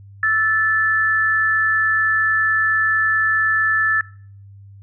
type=tone pair together; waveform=sine; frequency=1318.5 / 1747.8 Hz; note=E6 / A6; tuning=0 / -12 cents; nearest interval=perfect fourth; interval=488 cents; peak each=-22 / -15 dBFS; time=0.23-4.01 s; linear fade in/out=2 ms; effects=noise-tail reverb RT60 0.5 s tail -21 dB re dry + added 99 Hz sine -39 dBFS peak until 4.82 s